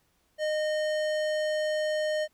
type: tone with tanh clipping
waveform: sine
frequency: 614 Hz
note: D#5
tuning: 23 cents flat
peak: -28 dBFS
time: 0.38-2.28 s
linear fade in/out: 50 ms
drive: 18 dB
effects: pink hiss -70 dBFS RMS until 2.33 s